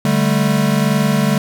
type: chord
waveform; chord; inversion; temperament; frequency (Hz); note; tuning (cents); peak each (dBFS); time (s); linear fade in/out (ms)
square; D suspended fourth; none; equal with one note detuned; 146.83 / 196 / 217.9; D3 / G3 / A3; 0 / 0 / -17; -18; 0.05-1.38; 2
effects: none